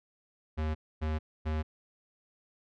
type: tone bursts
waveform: square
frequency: 77.78 Hz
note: D#2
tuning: in tune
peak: -30 dBFS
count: 3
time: 0.57-1.63 s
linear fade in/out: 20 ms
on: 180 ms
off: 260 ms
effects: low-pass 3000 Hz 12 dB/octave